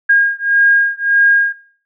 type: beating tone pair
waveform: sine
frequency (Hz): 1624 / 1625.7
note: G#6 / G#6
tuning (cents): -39 / -37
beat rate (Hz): 1.7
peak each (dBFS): -12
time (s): 0.09-1.53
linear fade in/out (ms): 10
effects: noise-tail reverb RT60 0.5 s tail -20 dB re dry